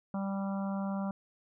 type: harmonic tone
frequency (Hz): 196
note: G3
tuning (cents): 0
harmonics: 1 / 3 / 4 / 5 / 6 / 7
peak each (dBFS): -32 / -42 / -44 / -46 / -48 / -49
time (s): 0.14-1.11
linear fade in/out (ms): 2
effects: none